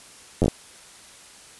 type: slowing click train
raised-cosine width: 2 ms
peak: -6 dBFS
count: 5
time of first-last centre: 0.42-0.481 s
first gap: 10 ms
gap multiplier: 1.29
effects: white hiss -47 dBFS RMS until 1.59 s + resampled to 24000 Hz